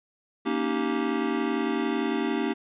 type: chord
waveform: square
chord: Eb dominant seventh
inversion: second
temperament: just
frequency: 233.3 / 280 / 311.1 / 388.9 Hz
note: Bb3 / Db4 / Eb4 / G4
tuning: +2 / +18 / 0 / -14 cents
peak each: -31 / -31 / -31 / -31 dBFS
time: 0.45-2.54 s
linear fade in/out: 20 ms
effects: resampled to 8000 Hz